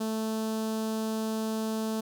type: tone with notch filter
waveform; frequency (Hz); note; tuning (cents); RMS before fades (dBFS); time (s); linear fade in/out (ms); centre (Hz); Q
sawtooth; 220; A3; 0; -31; 0-2.01; 10; 2100; 0.94
effects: none